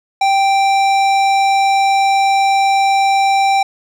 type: tone with hard clipping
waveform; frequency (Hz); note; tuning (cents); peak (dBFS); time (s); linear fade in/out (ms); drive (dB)
sine; 784; G5; 0; -12; 0.21-3.63; 5; 14
effects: none